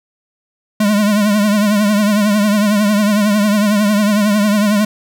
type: tone with vibrato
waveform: square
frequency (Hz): 207.7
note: G#3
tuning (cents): 0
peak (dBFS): -11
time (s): 0.8-4.85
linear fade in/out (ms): 5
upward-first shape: triangle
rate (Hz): 11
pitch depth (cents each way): 81
effects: none